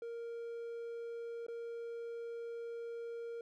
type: tone with dropouts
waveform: triangle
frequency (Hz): 466.2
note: A#4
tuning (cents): 0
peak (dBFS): -39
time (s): 0.02-3.41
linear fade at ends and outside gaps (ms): 2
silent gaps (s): 1.466-1.483
effects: none